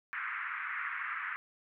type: band-pass noise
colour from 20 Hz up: pink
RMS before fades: -38 dBFS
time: 0.13-1.36 s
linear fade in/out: 0 ms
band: 1200 to 2200 Hz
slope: 48 dB/octave
effects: none